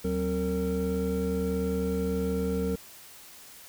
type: tone cluster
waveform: triangle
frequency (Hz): 75.8 / 185.8 / 264.4 / 457.8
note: D#2 / F#3 / C4 / A#4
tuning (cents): -45 / +7 / +18 / -31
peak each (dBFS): -32 / -28 / -33 / -28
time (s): 0.04-2.76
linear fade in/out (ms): 10
effects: white hiss -49 dBFS RMS until 3.68 s